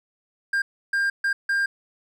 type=tone bursts at uneven times; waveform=triangle; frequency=1600 Hz; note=G6; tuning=35 cents sharp; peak=-18 dBFS; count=4; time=0.53-0.62 / 0.93-1.1 / 1.24-1.33 / 1.49-1.66 s; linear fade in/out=5 ms; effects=none